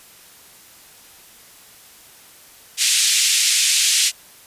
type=band-pass noise; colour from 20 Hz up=white; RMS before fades=-17 dBFS; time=2.77-4.12 s; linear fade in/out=50 ms; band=2300 to 8600 Hz; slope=24 dB/octave; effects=white hiss -46 dBFS RMS until 4.46 s + resampled to 32000 Hz